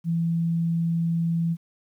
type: tone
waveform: sine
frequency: 167 Hz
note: E3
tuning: 23 cents sharp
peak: -21 dBFS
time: 0.04-1.57 s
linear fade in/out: 50 ms
effects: 10-bit